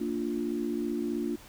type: chord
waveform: sine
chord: Bb major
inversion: none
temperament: equal with one note detuned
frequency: 230.3 / 293.7 / 349.2 Hz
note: Bb3 / D4 / F4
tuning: -21 / 0 / 0 cents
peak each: -33 dBFS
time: 0-1.36 s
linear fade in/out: 10 ms
effects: pink hiss -52 dBFS RMS until 1.48 s